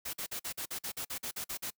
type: noise bursts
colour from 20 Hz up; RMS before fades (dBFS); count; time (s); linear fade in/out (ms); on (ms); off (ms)
white; -38; 13; 0.05-1.706; 10; 84; 47
effects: noise-tail reverb RT60 0.1 s tail -26 dB re dry